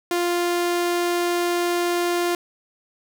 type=tone; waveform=sawtooth; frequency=349.2 Hz; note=F4; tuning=in tune; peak=-16 dBFS; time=0.11-2.35 s; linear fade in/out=2 ms; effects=none